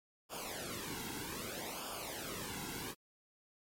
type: noise with flanger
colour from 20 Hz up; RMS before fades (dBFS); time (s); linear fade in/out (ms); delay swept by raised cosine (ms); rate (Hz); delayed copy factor
pink; -43; 0.29-2.95; 50; 0.49 to 1.69; 0.63; -0.85
effects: MP3 64 kbps